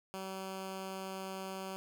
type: tone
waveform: 10% pulse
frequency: 190.8 Hz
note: G3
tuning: 47 cents flat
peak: -32 dBFS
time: 0.14-1.76 s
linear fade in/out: 0 ms
effects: none